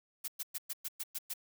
blue noise bursts, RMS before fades -38 dBFS, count 8, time 0.24-1.338 s, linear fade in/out 10 ms, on 41 ms, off 110 ms, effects none

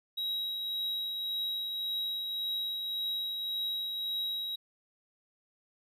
triangle tone with tremolo, 3839 Hz, B7, 50 cents flat, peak -29 dBFS, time 0.17-4.56 s, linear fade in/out 10 ms, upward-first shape triangle, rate 1.8 Hz, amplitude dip 35%, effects none

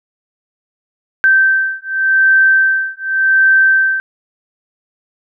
sine beating tone pair, 1555 / 1555.87 Hz, G6 / G6, -14 / -13 cents, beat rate 0.87 Hz, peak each -12 dBFS, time 1.24-4 s, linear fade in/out 0 ms, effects none

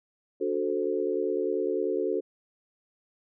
sine chord, D dominant seventh, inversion none, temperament equal, 293.7 / 370 / 440 / 523.3 Hz, D4 / F#4 / A4 / C5, 0 / 0 / 0 / 0 cents, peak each -34 / -29 / -29 / -34 dBFS, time 0.4-2.21 s, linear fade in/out 20 ms, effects none

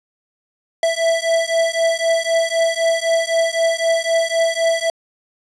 square beating tone pair, 659.3 / 663.2 Hz, E5 / E5, 0 / +10 cents, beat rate 3.9 Hz, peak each -19 dBFS, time 0.83-4.9 s, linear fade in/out 2 ms, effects resampled to 22050 Hz + 7-bit

